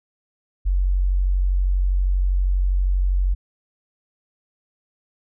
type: tone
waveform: sine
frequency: 46.25 Hz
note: F#1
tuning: in tune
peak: -16 dBFS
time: 0.65-3.35 s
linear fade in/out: 20 ms
effects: none